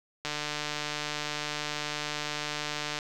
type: click train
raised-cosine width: 0.2 ms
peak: -15 dBFS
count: 409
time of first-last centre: 0.25-2.988 s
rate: 149 Hz
effects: none